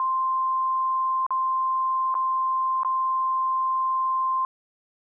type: tone with dropouts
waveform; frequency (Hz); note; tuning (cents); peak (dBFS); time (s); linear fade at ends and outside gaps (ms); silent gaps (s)
sine; 1046.5; C6; 0; -21; 0-4.45; 1; 1.265-1.306 / 2.142-2.151 / 2.833-2.848
effects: none